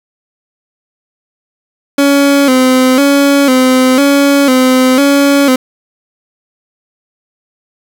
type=tone with vibrato; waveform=30% pulse; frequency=268.9 Hz; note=C4; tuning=47 cents sharp; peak=-3 dBFS; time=1.98-5.56 s; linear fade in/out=5 ms; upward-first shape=square; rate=1 Hz; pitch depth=78 cents each way; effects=7-bit